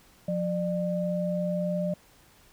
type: tone pair together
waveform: sine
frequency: 177.7 / 599.4 Hz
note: F3 / D5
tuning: +30 / +35 cents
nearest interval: octave + major sixth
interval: 2105 cents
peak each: -28 / -29 dBFS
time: 0.28-1.94 s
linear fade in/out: 5 ms
effects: pink hiss -58 dBFS RMS until 2.52 s